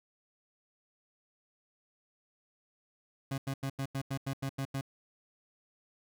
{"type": "tone bursts", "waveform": "30% pulse", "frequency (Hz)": 135.8, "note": "C#3", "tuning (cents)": -35, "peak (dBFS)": -30, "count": 10, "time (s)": [3.31, 4.811], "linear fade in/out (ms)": 5, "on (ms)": 70, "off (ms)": 89, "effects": []}